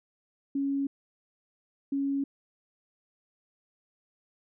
sine tone pair in turn, 277.2 / 277.2 Hz, C#4 / C#4, 0 / 0 cents, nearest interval unison, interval 0 cents, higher neither, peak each -26 dBFS, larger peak neither, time 0.55-0.87 / 1.92-2.24 s, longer neither, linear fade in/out 5 ms, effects none

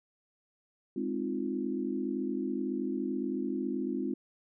sine chord, F minor seventh, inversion first, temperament equal, 207.7 / 261.6 / 311.1 / 349.2 Hz, Ab3 / C4 / Eb4 / F4, 0 / 0 / 0 / 0 cents, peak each -37 / -34 / -38 / -36 dBFS, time 0.96-4.14 s, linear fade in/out 5 ms, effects none

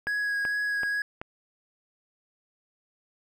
click train, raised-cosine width 0.5 ms, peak -20 dBFS, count 4, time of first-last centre 0.07-1.215 s, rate 2.62 Hz
triangle tone with vibrato, 1661 Hz, G#6, in tune, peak -24 dBFS, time 0.07-1.02 s, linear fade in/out 2 ms, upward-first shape sine, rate 2.3 Hz, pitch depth 12 cents each way
effects none

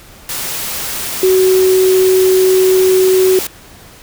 sine tone in noise, 374.2 Hz, F#4, 20 cents sharp, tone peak -7 dBFS, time 1.23-3.39 s, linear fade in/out 2 ms, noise white, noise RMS -21 dBFS, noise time 0.29-3.47 s, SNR +11 dB, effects pink hiss -39 dBFS RMS until 4.02 s

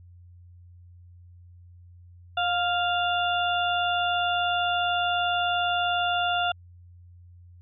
harmonic tone with a mistuned harmonic, 698.5 Hz, F5, in tune, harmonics 1 / 2 / 4 / 5, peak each -25 / -28 / -31 / -32 dBFS, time 2.37-6.52 s, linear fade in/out 5 ms, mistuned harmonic 1, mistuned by +23 cents, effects added 88 Hz sine -47 dBFS peak until 7.61 s

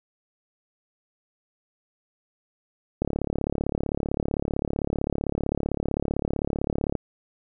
click train, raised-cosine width 2 ms, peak -12 dBFS, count 141, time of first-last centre 3.02-6.953 s, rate 35.6 Hz, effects none

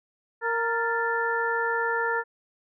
harmonic tone with a mistuned harmonic, 463.3 Hz, A#4, 11 cents flat, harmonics 1 / 2 / 3 / 4, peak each -29 / -29 / -29 / -29 dBFS, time 0.41-2.24 s, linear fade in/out 50 ms, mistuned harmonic 4, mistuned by -88 cents, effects none

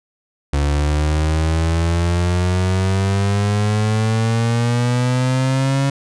35% pulse exponential sweep, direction up, 71 to 138.59 Hz, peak -13 dBFS, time 0.53-5.9 s, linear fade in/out 5 ms, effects resampled to 22050 Hz

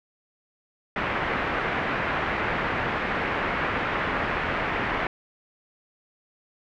white low-pass noise, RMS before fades -27 dBFS, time 0.96-5.07 s, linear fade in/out 2 ms, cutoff 2100 Hz, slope 24 dB/octave, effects none

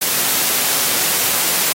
white noise, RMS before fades -17 dBFS, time 0.01-1.73 s, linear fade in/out 10 ms, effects high-pass 150 Hz 12 dB/octave + AAC 48 kbps

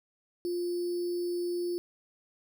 sine tone with sample-and-hold, 350.7 Hz, F4, 7 cents sharp, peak -29 dBFS, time 0.45-1.78 s, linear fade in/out 0 ms, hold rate 4900 Hz, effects none

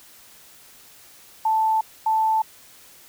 sine tone bursts at uneven times, 880 Hz, A5, in tune, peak -17 dBFS, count 2, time 1.45-1.81 / 2.06-2.42 s, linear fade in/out 5 ms, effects white hiss -49 dBFS RMS until 3.08 s

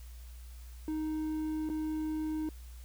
triangle tone with dropouts, 311.1 Hz, D#4, in tune, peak -30 dBFS, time 0.88-2.49 s, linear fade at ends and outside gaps 1 ms, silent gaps 1.691-1.699 s, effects added 60 Hz sine -45 dBFS peak until 2.84 s + white hiss -60 dBFS RMS until 2.84 s

